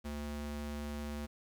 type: ring-modulated tone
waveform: square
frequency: 146.3 Hz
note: D3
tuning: 6 cents flat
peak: -36 dBFS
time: 0.04-1.27 s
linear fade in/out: 20 ms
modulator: 77.4 Hz
effects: 11-bit